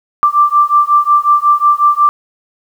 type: beating tone pair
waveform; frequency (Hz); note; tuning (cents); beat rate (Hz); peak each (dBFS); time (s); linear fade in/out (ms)
sine; 1174.7 / 1180.2; D6 / D6; 0 / +8; 5.5; -10; 0.23-2.09; 0
effects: 7-bit